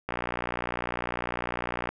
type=click train; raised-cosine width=0.5 ms; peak=-14 dBFS; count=109; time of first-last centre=0.09-1.89 s; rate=60 Hz; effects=none